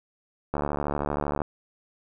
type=click train; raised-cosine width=1 ms; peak=-13 dBFS; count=65; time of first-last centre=0.54-1.418 s; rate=72.9 Hz; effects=none